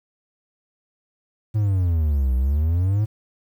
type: exponential two-way sweep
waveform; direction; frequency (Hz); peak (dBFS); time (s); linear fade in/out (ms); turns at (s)
triangle; down then up; 110.2 to 62.1 to 110.2; -15; 1.54-3.06; 20; 2.35
effects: 9-bit